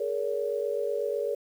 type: tone cluster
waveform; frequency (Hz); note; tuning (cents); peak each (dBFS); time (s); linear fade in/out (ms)
sine; 420.7 / 468.7 / 567; G#4 / A#4 / C#5; +22 / +9 / +39; -31; 0-1.35; 5
effects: 9-bit